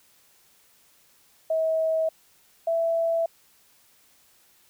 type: tone pair in turn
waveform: sine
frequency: 642 / 663.5 Hz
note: E5 / E5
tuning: -46 / +11 cents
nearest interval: minor second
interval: 57 cents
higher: second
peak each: -21 dBFS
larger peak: neither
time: 1.5-2.09 / 2.67-3.26 s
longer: neither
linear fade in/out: 5 ms
effects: white hiss -60 dBFS RMS until 4.69 s